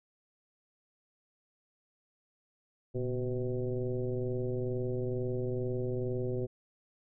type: tone with frequency modulation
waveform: sine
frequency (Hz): 246.9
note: B3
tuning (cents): 0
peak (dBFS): -30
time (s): 2.94-6.47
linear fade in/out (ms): 20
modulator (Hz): 129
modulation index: 1.9
effects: none